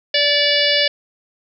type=harmonic tone with a mistuned harmonic; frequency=581 Hz; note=D5; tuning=19 cents flat; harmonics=1 / 3 / 4 / 5 / 6 / 7 / 8 / 9; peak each=-20 / -22 / -23 / -20 / -21 / -25 / -21 / -24 dBFS; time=0.14-0.88 s; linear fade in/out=5 ms; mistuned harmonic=4; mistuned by=-25 cents; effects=none